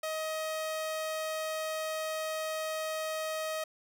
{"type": "tone", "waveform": "sawtooth", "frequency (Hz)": 630, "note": "D#5", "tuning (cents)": 21, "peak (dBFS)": -29, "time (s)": [0.03, 3.64], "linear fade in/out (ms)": 5, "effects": []}